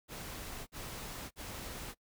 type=noise bursts; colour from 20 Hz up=pink; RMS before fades=-44 dBFS; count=3; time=0.08-1.948 s; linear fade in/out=50 ms; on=590 ms; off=49 ms; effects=noise-tail reverb RT60 0.1 s tail -23 dB re dry